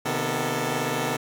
10% pulse tone cluster, 129 / 154.2 / 241 / 441.7 Hz, C3 / D#3 / B3 / A4, -24 / -15 / -42 / +7 cents, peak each -22 dBFS, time 0.05-1.17 s, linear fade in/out 10 ms, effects none

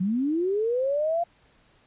sine linear sweep, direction up, 174.61 to 698.5 Hz, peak -22 dBFS, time 0-1.24 s, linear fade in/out 10 ms, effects pink hiss -61 dBFS RMS until 1.86 s + resampled to 8000 Hz

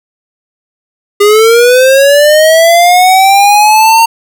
square linear sweep, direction up, 404 to 920 Hz, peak -3 dBFS, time 1.2-4.06 s, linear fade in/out 10 ms, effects none

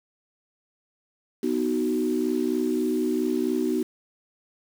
sine chord, B major, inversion none, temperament equal with one note detuned, 246.9 / 311.1 / 374.3 Hz, B3 / D#4 / F#4, 0 / 0 / +20 cents, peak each -26 dBFS, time 1.43-3.83 s, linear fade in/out 5 ms, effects tanh soft clip ceiling -12 dBFS + 7-bit

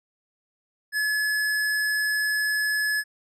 square tone, 1708 Hz, G#6, 48 cents sharp, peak -23 dBFS, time 0.92-3.04 s, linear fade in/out 50 ms, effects resampled to 32000 Hz

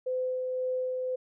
sine tone with tremolo, 510 Hz, C5, 44 cents flat, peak -27 dBFS, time 0.06-1.16 s, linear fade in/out 10 ms, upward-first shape sine, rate 1.9 Hz, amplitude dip 25%, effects none

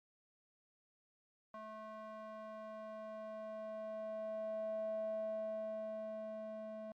square tone with band-pass filter sweep, 217.1 Hz, A3, 23 cents flat, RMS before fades -44 dBFS, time 1.54-6.92 s, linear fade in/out 2 ms, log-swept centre 910 to 540 Hz, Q 6.8, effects MP3 64 kbps

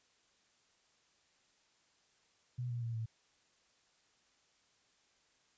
sine tone with pitch steps, 123.47 / 119.75 / 116.14 / 112.64 Hz, B2 / A#2 / A#2 / A2, 0 / +47 / -6 / +41 cents, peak -36 dBFS, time 2.58-3.06 s, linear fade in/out 10 ms, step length 120 ms, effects white hiss -72 dBFS RMS until 5.57 s + resampled to 16000 Hz

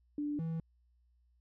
sine / triangle tone pair in turn, 293.7 / 163.13 Hz, D4 / E3, 0 / -18 cents, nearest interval minor seventh, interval 1018 cents, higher first, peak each -33 / -32 dBFS, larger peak second, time 0.18-0.39 / 0.39-0.6 s, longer neither, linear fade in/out 2 ms, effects added 60 Hz sine -67 dBFS peak until 1.4 s

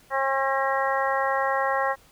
harmonic tone, 270 Hz, C#4, 45 cents flat, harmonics 2 / 3 / 4 / 5 / 6 / 7, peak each -27 / -27 / -27 / -33 / -33 / -30 dBFS, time 0.1-1.96 s, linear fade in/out 50 ms, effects pink hiss -56 dBFS RMS until 2.11 s

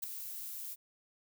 violet noise with ADSR envelope, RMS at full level -34 dBFS, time 0.02-0.76 s, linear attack 15 ms, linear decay 7 ms, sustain -9 dB, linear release 35 ms, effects none

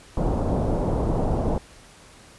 pink low-pass noise, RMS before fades -23 dBFS, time 0.17-1.58 s, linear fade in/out 2 ms, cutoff 830 Hz, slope 24 dB/octave, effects pink hiss -49 dBFS RMS until 2.38 s + resampled to 24000 Hz

